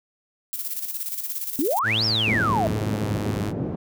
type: noise with tremolo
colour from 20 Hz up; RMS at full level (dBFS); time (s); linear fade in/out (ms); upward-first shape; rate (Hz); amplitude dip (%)
violet; -28; 0.53-1.79; 0; square; 17; 55
type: exponential two-way sweep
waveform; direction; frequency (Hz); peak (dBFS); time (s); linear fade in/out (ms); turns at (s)
sine; up then down; 251.7 to 5588 to 614; -20; 1.59-2.67; 0; 2.05
type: tone with pitch glide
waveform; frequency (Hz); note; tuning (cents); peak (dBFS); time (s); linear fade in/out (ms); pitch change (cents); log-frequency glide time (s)
sawtooth; 110 to 103.83; A2 to G#2; 0 to 0; -22; 1.83-3.53; 50; -100; 2.11-3.37
type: band-pass noise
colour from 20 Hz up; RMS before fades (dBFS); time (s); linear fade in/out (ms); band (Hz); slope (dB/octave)
pink; -28; 2.27-3.76; 10; 120 to 360; 12
effects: none